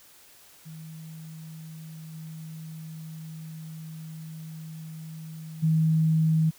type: tone with level steps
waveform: sine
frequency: 159.2 Hz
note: D#3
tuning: 40 cents sharp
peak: -39 / -37 / -19 dBFS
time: 0.65-6.51 s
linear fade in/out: 20 ms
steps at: 2.13 / 5.62 s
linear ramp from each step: 20 ms
effects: white hiss -54 dBFS RMS until 6.58 s